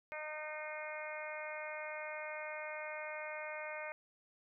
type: harmonic tone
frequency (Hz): 305.9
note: D#4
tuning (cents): -29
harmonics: 2 / 3 / 4 / 5 / 6 / 7 / 8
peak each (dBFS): -45 / -50 / -52 / -50 / -53 / -47 / -51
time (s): 0.12-3.92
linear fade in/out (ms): 0
effects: none